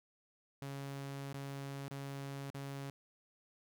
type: tone with dropouts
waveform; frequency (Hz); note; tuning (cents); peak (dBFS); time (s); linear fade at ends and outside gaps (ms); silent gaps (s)
sawtooth; 138.59; C#3; 0; -38; 0.62-2.9; 0; 1.329-1.343 / 1.881-1.91 / 2.502-2.545
effects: none